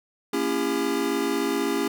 square chord, A# diminished seventh, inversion none, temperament just, 233.1 / 279.7 / 335.6 / 402.8 Hz, A#3 / C#4 / E4 / G4, 0 / +16 / +31 / +47 cents, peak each -33 / -28 / -30 / -28 dBFS, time 0.33-1.88 s, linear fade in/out 5 ms, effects none

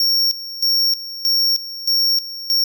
square tone with tremolo, 5510 Hz, F8, 24 cents flat, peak -14 dBFS, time 0-2.64 s, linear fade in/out 2 ms, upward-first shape square, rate 1.6 Hz, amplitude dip 80%, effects none

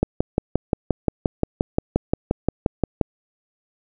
click train, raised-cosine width 2 ms, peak -4 dBFS, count 18, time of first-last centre 0.03-3.012 s, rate 5.7 Hz, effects none

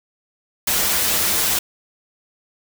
white noise with comb filter, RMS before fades -19 dBFS, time 0.67-1.59 s, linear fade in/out 5 ms, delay 7.3 ms, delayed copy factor -0.65, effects none

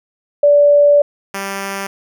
sine / 5% pulse tone pair in turn, 580 / 196.48 Hz, D5 / G3, -22 / +4 cents, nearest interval octave + perfect fifth, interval 1874 cents, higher first, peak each -6 / -10 dBFS, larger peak first, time 0.43-1.02 / 1.34-1.87 s, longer first, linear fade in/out 5 ms, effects none

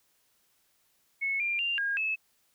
sine tone with pitch steps, 2196 / 2389 / 2787 / 1625 / 2599 Hz, C#7 / D7 / F7 / G#6 / E7, -17 / +29 / -4 / -38 / -25 cents, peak -27 dBFS, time 1.21-2.16 s, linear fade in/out 20 ms, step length 190 ms, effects white hiss -70 dBFS RMS until 2.54 s

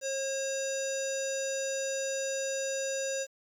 square tone with low-pass filter, 540 Hz, C#5, 45 cents flat, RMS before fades -33 dBFS, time 0.01-3.27 s, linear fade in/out 50 ms, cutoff 6800 Hz, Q 7.2, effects 10-bit

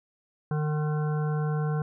harmonic tone, 151.6 Hz, D#3, 45 cents flat, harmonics 1 / 3 / 5 / 7 / 9 / 10, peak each -25 / -35 / -39 / -42 / -44 / -45 dBFS, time 0.51-1.82 s, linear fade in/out 2 ms, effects none

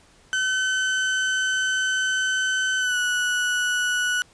35% pulse tone with pitch glide, 1525 to 1472.2 Hz, G6 to F#6, -48 to -9 cents, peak -19 dBFS, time 0.33-4.22 s, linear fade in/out 0 ms, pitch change -61 cents, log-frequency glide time 2.78-2.97 s, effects pink hiss -55 dBFS RMS until 4.33 s + resampled to 22050 Hz

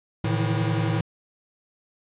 square tone cluster, 110.9 / 140.8 / 159.1 / 169.7 / 321.4 Hz, A2 / C#3 / D#3 / F3 / E4, +14 / +27 / +39 / -49 / -44 cents, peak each -25 / -33 / -28 / -34 / -33 dBFS, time 0.24-1.01 s, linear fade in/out 5 ms, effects resampled to 8000 Hz + 9-bit

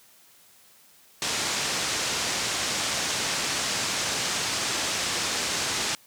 white low-pass noise, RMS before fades -28 dBFS, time 1.22-5.95 s, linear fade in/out 0 ms, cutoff 7400 Hz, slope 24 dB/octave, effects white hiss -56 dBFS RMS until 6.06 s + high-pass 80 Hz 12 dB/octave

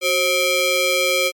sawtooth ring-modulated tone, 906 Hz, A#5, 50 cents flat, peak -9 dBFS, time 0.01-1.32 s, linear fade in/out 50 ms, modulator 1440 Hz, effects MP3 96 kbps

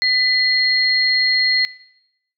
sine tone pair together, 2004 / 4246 Hz, B6 / C8, +25 / +25 cents, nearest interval octave + minor second, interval 1300 cents, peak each -17 dBFS, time 0.02-1.65 s, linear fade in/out 0 ms, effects noise-tail reverb RT60 0.8 s tail -19 dB re dry

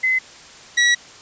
sine / sawtooth tone pair in turn, 2042 / 1928.3 Hz, C7 / B6, -43 / -42 cents, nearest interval minor second, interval 99 cents, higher first, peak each -15 / -9 dBFS, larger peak second, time 0.03-0.19 / 0.77-0.95 s, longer second, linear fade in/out 10 ms, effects white hiss -42 dBFS RMS until 1.21 s + resampled to 16000 Hz

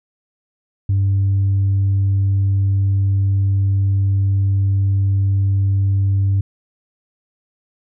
sine tone, 98 Hz, G2, in tune, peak -11 dBFS, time 0.89-6.41 s, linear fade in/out 5 ms, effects tanh soft clip ceiling -11 dBFS

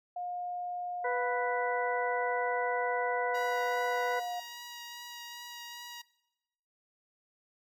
sine tone, 713 Hz, F5, 36 cents sharp, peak -34 dBFS, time 0.16-4.4 s, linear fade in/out 5 ms
harmonic tone, 493.9 Hz, B4, in tune, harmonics 1 / 2 / 3 / 4, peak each -32 / -35 / -37 / -38 dBFS, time 1.04-4.2 s, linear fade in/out 10 ms
10% pulse tone with vibrato, 955 Hz, A#5, 42 cents sharp, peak -34 dBFS, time 3.34-6.02 s, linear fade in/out 10 ms, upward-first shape triangle, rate 2.5 Hz, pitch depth 14 cents each way
effects noise-tail reverb RT60 1.0 s tail -22 dB re dry + MP3 96 kbps

